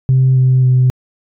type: tone with pitch steps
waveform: sine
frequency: 130.81 / 129.16 / 127.53 Hz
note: C3 / C3 / C3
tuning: 0 / -22 / -44 cents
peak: -6 dBFS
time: 0.09-0.9 s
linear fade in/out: 0 ms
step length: 270 ms
effects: tanh soft clip ceiling -4 dBFS